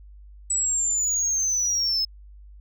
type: linear sweep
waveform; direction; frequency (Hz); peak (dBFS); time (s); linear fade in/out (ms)
sine; down; 7902 to 5150; -19; 0.5-2.05; 5
effects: tanh soft clip ceiling -19 dBFS + added 50 Hz sine -43 dBFS peak until 2.6 s